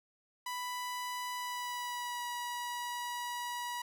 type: tone with pitch glide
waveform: sawtooth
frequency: 990 to 968.5 Hz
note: B5 to B5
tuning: +4 to -34 cents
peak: -33 dBFS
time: 0.46-3.82 s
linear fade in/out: 5 ms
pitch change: -38 cents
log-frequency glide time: 1.34-2.27 s
effects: none